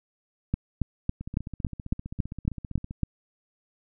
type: two click trains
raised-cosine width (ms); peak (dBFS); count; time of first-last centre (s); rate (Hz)
5; -23 / -12; 27 / 10; 1.21-2.909 / 0.54-3.033; 15.3 / 3.61
effects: none